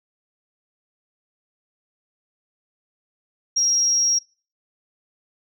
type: tone with amplitude modulation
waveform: sine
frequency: 5620 Hz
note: F8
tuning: 10 cents sharp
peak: -14 dBFS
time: 3.56-4.19 s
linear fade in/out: 10 ms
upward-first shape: sine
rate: 239 Hz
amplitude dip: 40%
effects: noise-tail reverb RT60 0.4 s tail -24 dB re dry + tanh soft clip ceiling -10 dBFS